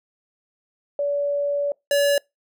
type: tone pair in turn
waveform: sine / square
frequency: 573 / 570.4 Hz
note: D5 / C#5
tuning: -43 / +49 cents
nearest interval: unison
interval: 8 cents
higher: first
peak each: -20 / -17 dBFS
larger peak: second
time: 0.99-1.72 / 1.91-2.18 s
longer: first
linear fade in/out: 2 ms
effects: noise-tail reverb RT60 0.2 s tail -26 dB re dry